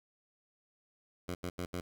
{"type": "tone bursts at uneven times", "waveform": "10% pulse", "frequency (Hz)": 88.8, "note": "F2", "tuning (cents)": 29, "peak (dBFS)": -28, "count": 4, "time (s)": [[1.28, 1.35], [1.43, 1.5], [1.58, 1.66], [1.73, 1.81]], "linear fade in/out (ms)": 10, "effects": []}